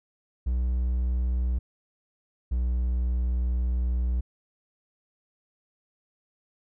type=tone pair in turn; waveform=triangle; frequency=61.74 / 61.21 Hz; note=B1 / B1; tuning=0 / -15 cents; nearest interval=unison; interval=15 cents; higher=first; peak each=-21 dBFS; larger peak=neither; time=0.46-1.59 / 2.51-4.21 s; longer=second; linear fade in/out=10 ms; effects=none